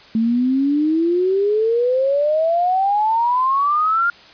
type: exponential sweep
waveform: sine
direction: up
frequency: 220 to 1417 Hz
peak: -14 dBFS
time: 0.15-4.1 s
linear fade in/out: 2 ms
effects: white hiss -44 dBFS RMS until 4.33 s + resampled to 11025 Hz